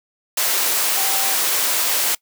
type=tone in noise; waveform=sine; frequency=777 Hz; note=G5; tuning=16 cents flat; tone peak=-28 dBFS; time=0.97-1.35 s; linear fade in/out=5 ms; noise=white; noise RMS=-19 dBFS; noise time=0.37-2.15 s; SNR=-12 dB; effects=noise-tail reverb RT60 0.1 s tail -23 dB re dry + high-pass 400 Hz 12 dB/octave